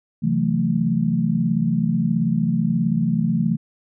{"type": "chord", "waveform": "sine", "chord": "F# half-diminished seventh", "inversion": "second", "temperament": "just", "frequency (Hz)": [133.2, 166.5, 185, 222], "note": ["C3", "E3", "F#3", "A3"], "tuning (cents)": [31, 18, 0, 16], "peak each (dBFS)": [-26, -21, -25, -21], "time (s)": [0.22, 3.57], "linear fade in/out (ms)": 20, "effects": []}